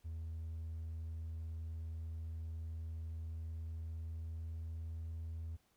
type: tone with pitch glide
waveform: triangle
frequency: 81 to 81.52 Hz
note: E2 to E2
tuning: -30 to -19 cents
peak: -38 dBFS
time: 0.04-5.57 s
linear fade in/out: 20 ms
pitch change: +11 cents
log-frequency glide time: 3.58-5.05 s
effects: tanh soft clip ceiling -36 dBFS + pink hiss -75 dBFS RMS until 5.76 s